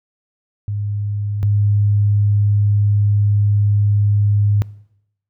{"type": "tone pair in turn", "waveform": "sine", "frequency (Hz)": [102.9, 102.9], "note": ["G#2", "G#2"], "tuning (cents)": [-16, -16], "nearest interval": "unison", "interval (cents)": 0, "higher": "neither", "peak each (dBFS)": [-19, -12], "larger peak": "second", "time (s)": [[0.68, 1.43], [1.43, 4.62]], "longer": "second", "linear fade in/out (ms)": 0, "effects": ["noise-tail reverb RT60 0.8 s tail -22 dB re dry"]}